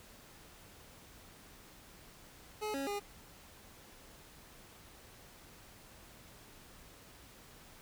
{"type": "tone with pitch steps", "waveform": "25% pulse", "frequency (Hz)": [425.4, 274.8, 407.4], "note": ["G#4", "C#4", "G#4"], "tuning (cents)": [42, -15, -33], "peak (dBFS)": -32, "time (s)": [2.61, 3], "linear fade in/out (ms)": 20, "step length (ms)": 130, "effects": ["pink hiss -57 dBFS RMS until 7.81 s"]}